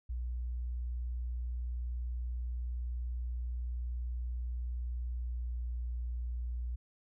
sine tone with pitch glide, 60.5 to 60.08 Hz, B1 to B1, -35 to -47 cents, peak -34 dBFS, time 0.09-6.76 s, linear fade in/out 10 ms, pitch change -12 cents, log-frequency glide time 5.12-5.55 s, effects none

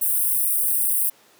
white high-pass noise, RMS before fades -21 dBFS, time 0.01-1.1 s, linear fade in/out 10 ms, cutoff 8600 Hz, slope 96 dB/octave, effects pink hiss -54 dBFS RMS until 1.39 s + high-pass 300 Hz 12 dB/octave

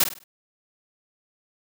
white noise with echo, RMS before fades -18 dBFS, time 0-0.04 s, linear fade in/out 5 ms, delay 50 ms, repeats 4, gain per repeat -9 dB, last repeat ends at 0.24 s, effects none

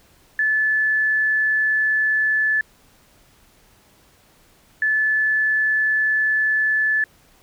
sine tone pair in turn, 1735 / 1735 Hz, A6 / A6, -25 / -25 cents, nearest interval unison, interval 0 cents, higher neither, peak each -16 dBFS, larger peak neither, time 0.39-2.61 / 4.82-7.04 s, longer neither, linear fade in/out 2 ms, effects pink hiss -55 dBFS RMS until 7.42 s

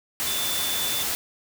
sine tone in noise, 3520 Hz, A7, in tune, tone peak -29 dBFS, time 0.27-1.03 s, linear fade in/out 0 ms, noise white, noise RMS -27 dBFS, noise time 0.2-1.15 s, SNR -5 dB, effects none

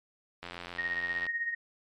click train, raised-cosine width 0.3 ms, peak -24 dBFS, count 74, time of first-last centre 0.43-1.266 s, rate 87.3 Hz
sine tone with tremolo, 1864.7 Hz, A#6, in tune, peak -27 dBFS, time 0.78-1.55 s, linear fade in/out 10 ms, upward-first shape triangle, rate 16 Hz, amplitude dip 70%
effects MP3 96 kbps

